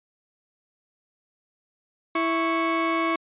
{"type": "tone pair together", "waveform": "30% pulse", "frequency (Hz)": [329.6, 1108.7], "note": ["E4", "C#6"], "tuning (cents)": [0, 0], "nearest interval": "octave + major sixth", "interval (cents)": 2100, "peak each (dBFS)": -22, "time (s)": [2.15, 3.16], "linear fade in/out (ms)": 5, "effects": ["resampled to 8000 Hz"]}